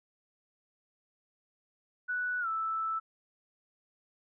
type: tone with pitch glide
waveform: sine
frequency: 1479 to 1317.6 Hz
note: F#6 to E6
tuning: -1 to -1 cents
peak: -30 dBFS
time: 2.08-3 s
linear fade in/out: 20 ms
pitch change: -200 cents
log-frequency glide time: 2.4-2.48 s
effects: none